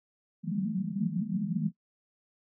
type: band-pass noise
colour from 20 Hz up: white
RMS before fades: -31 dBFS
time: 0.43-1.72 s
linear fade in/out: 50 ms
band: 160 to 220 Hz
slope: 96 dB/octave
effects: noise-tail reverb RT60 0.1 s tail -22 dB re dry